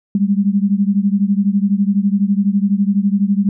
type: beating tone pair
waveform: sine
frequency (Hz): 196 / 208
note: G3 / G#3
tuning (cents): 0 / +3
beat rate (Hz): 12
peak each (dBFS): -14 / -16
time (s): 0.15-3.49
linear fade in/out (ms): 2
effects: none